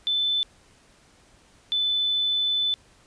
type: tone pair in turn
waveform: sine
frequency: 3520 / 3507 Hz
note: A7 / A7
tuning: 0 / -6 cents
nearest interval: unison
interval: 6 cents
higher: first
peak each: -21 dBFS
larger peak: neither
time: 0.07-0.43 / 1.72-2.74 s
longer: second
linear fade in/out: 0 ms
effects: pink hiss -57 dBFS RMS until 3.06 s + resampled to 22050 Hz